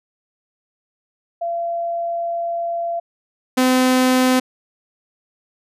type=tone pair in turn; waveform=sine / sawtooth; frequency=682 / 255.9 Hz; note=F5 / C4; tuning=-41 / -38 cents; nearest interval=octave + perfect fourth; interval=1697 cents; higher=first; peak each=-20 / -9 dBFS; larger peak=second; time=1.41-3 / 3.57-4.4 s; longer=first; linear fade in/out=10 ms; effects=resampled to 32000 Hz